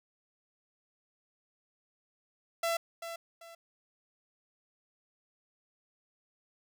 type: tone with echo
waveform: sawtooth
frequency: 671 Hz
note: E5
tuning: 31 cents sharp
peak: -25 dBFS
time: 2.63-2.77 s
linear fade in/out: 5 ms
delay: 390 ms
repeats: 2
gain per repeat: -10 dB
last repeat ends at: 3.55 s
effects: none

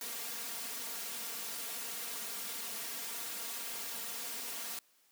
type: noise with comb filter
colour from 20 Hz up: white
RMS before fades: -41 dBFS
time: 0.01-4.79 s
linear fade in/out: 2 ms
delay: 4.3 ms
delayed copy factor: +0.85
effects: white hiss -69 dBFS RMS until 5.11 s + high-pass 200 Hz 12 dB/octave

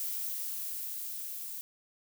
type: noise with level ramp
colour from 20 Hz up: violet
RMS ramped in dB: -35 to -41 dBFS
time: 0-1.61 s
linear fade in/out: 0 ms
effects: none

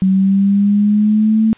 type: linear sweep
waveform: sine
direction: up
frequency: 188.3 to 222.2 Hz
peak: -9 dBFS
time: 0.02-1.53 s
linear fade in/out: 0 ms
effects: white hiss -46 dBFS RMS until 1.57 s + resampled to 8000 Hz

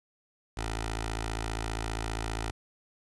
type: tone with notch filter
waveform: 10% pulse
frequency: 55 Hz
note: A1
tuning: in tune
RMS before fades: -34 dBFS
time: 0.57-2.51 s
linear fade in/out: 5 ms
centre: 190 Hz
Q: 0.5
effects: resampled to 24000 Hz + 10-bit

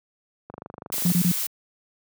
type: click train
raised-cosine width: 1 ms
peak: -23 dBFS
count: 16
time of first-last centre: 0.5-1.102 s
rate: 24.9 Hz
type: noise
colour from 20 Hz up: blue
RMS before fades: -27 dBFS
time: 0.92-1.47 s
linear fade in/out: 5 ms
type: tone bursts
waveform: sine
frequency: 176.4 Hz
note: F3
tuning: 18 cents sharp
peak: -17 dBFS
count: 3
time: 1.05-1.316 s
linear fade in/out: 2 ms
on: 70 ms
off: 28 ms
effects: high-pass 100 Hz 12 dB/octave

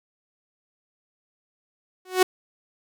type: tone with exponential growth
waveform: sawtooth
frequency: 370 Hz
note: F#4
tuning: in tune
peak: -8 dBFS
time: 2.05-2.23 s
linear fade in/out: 5 ms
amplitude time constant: 38 ms
effects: none

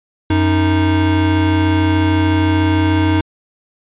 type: tone pair together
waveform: square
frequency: 92.49 / 311.1 Hz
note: F#2 / D#4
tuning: 0 / 0 cents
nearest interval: octave + major sixth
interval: 2100 cents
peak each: -15 dBFS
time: 0.3-3.21 s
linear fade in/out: 5 ms
effects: resampled to 8000 Hz

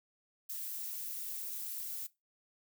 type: noise with amplitude modulation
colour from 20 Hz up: violet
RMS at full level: -38 dBFS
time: 0.49-2.07 s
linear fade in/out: 10 ms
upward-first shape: sine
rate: 209 Hz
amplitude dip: 65%
effects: noise-tail reverb RT60 0.2 s tail -18 dB re dry

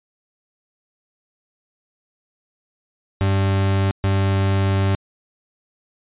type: tone bursts at uneven times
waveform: 40% pulse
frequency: 97.4 Hz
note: G2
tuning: 11 cents flat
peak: -15 dBFS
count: 2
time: 3.21-3.91 / 4.04-4.95 s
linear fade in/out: 0 ms
effects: resampled to 8000 Hz

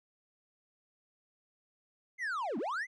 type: linear two-way sweep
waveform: triangle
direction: down then up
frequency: 2125 to 196 to 2125 Hz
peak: -31 dBFS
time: 2.18-2.87 s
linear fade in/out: 50 ms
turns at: 2.58 s
effects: resampled to 22050 Hz

